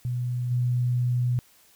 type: tone with level steps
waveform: sine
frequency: 123.2 Hz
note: B2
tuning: 4 cents flat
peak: -25 / -21 dBFS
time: 0.05-1.39 s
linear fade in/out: 0 ms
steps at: 0.5 s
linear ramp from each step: 20 ms
effects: white hiss -58 dBFS RMS until 1.75 s